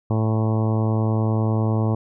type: harmonic tone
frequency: 110 Hz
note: A2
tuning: in tune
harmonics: 1 / 2 / 3 / 4 / 5 / 6 / 7 / 8 / 9 / 10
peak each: -19 / -25 / -29 / -31 / -33 / -35 / -36 / -37 / -38 / -39 dBFS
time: 0.1-1.95 s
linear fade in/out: 5 ms
effects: none